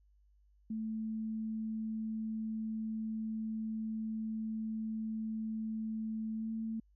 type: tone with pitch glide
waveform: sine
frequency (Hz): 220 to 222.9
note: A3 to A3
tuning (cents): 0 to +23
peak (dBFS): -35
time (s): 0.7-6.8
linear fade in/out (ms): 5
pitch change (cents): +23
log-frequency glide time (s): 6.35-6.5
effects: added 50 Hz sine -64 dBFS peak until 6.95 s